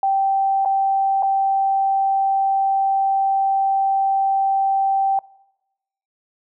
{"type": "tone with dropouts", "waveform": "sine", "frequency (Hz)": 780, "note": "G5", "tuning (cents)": -9, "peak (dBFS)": -15, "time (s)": [0.03, 5.19], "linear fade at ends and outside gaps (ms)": 2, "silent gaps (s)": [[0.65, 0.657], [1.225, 1.23]], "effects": ["noise-tail reverb RT60 0.9 s tail -22 dB re dry"]}